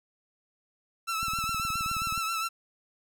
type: tone with vibrato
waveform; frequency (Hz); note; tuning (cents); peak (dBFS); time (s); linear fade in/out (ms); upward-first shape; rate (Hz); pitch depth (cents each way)
sawtooth; 1326; E6; +10; -25; 1.07-2.49; 20; triangle; 7.4; 51
type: click train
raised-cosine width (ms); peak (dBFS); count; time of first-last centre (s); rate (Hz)
5; -29; 19; 1.23-2.177; 19
effects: none